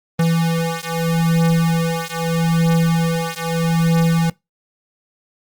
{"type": "beating tone pair", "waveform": "square", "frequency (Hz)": [165.4, 166.19], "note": ["E3", "E3"], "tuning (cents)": [6, 14], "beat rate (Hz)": 0.79, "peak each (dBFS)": [-19, -19], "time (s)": [0.19, 4.3], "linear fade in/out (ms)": 5, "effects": ["noise-tail reverb RT60 0.2 s tail -23 dB re dry", "Opus 24 kbps"]}